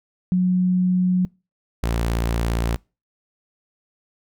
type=tone pair in turn; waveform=sine / sawtooth; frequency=182.3 / 57.42 Hz; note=F#3 / A#1; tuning=-25 / -25 cents; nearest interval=octave + minor sixth; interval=2000 cents; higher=first; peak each=-15 / -16 dBFS; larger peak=first; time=0.32-1.25 / 1.83-2.76 s; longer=neither; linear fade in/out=0 ms; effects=noise-tail reverb RT60 0.3 s tail -26 dB re dry